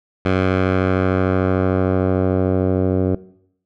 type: tone with low-pass filter sweep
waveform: 10% pulse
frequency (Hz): 93.3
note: F#2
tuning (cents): +15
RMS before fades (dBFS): -17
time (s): 0.25-3.15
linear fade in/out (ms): 5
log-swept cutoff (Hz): 2500 to 480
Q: 0.91
effects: noise-tail reverb RT60 0.7 s tail -20 dB re dry